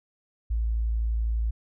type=tone; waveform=sine; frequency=56 Hz; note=A1; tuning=31 cents sharp; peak=-23 dBFS; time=0.5-1.51 s; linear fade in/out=10 ms; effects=none